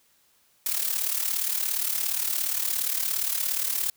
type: noise with amplitude modulation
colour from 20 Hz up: blue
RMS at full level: -24 dBFS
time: 0.66-3.9 s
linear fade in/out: 2 ms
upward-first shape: sine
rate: 37.2 Hz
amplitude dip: 70%
effects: white hiss -64 dBFS RMS until 3.96 s